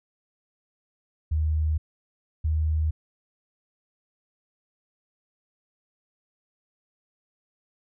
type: tone pair in turn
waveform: sine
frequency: 77.6 / 78.05 Hz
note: D#2 / D#2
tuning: -4 / +6 cents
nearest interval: unison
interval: 10 cents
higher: second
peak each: -21 dBFS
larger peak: neither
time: 1.31-1.78 / 2.44-2.91 s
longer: neither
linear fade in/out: 10 ms
effects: none